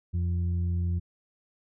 harmonic tone, 86.9 Hz, F2, 8 cents flat, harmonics 1 / 2 / 4, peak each -25 / -35 / -49 dBFS, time 0.13-1 s, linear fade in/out 20 ms, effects none

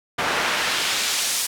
pink noise with band-pass filter sweep, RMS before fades -23 dBFS, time 0.18-1.47 s, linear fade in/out 10 ms, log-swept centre 1200 to 8300 Hz, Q 0.74, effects none

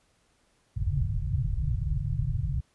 white low-pass noise, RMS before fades -28 dBFS, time 0.76-2.61 s, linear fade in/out 10 ms, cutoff 150 Hz, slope 96 dB/octave, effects pink hiss -68 dBFS RMS until 2.74 s + resampled to 24000 Hz

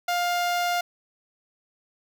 sawtooth tone with notch filter, 704 Hz, F5, 14 cents sharp, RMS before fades -25 dBFS, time 0.08-0.81 s, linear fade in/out 5 ms, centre 9200 Hz, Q 1.8, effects none

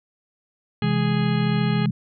harmonic tone, 415.3 Hz, G#4, in tune, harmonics 1 / 2 / 3 / 4 / 5 / 6 / 7 / 8 / 10, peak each -31 / -34 / -36 / -37 / -38 / -39 / -39 / -40 / -41 dBFS, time 0.82-1.86 s, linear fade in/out 2 ms
sine chord, C augmented, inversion none, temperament equal, 130.81 / 164.81 / 207.7 Hz, C3 / E3 / G#3, 0 / 0 / 0 cents, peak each -23 dBFS, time 0.82-1.91 s, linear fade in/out 5 ms
effects none

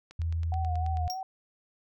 click train, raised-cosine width 0.2 ms, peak -31 dBFS, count 10, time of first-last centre 0.11-1.079 s, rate 9.29 Hz
sine tone with pitch glide, 82.41 to 80.34 Hz, E2 to E2, 0 to -44 cents, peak -27 dBFS, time 0.19-1.08 s, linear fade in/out 5 ms, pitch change -44 cents, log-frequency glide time 0.54-0.92 s
sine tone with vibrato, 740 Hz, F#5, in tune, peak -33 dBFS, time 0.52-1.23 s, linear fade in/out 2 ms, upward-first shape sine, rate 3.3 Hz, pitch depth 53 cents each way
square tone with exponential decay, 5588 Hz, F8, in tune, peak -30 dBFS, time 1.1-1.21 s, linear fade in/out 0 ms, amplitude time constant 23 ms
effects none

